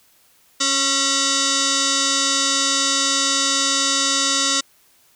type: tone with frequency modulation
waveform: sine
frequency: 1100 Hz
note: C#6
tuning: 14 cents flat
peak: -16 dBFS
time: 0.6-4.61 s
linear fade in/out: 10 ms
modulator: 823 Hz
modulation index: 7.9
effects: white hiss -56 dBFS RMS until 5.15 s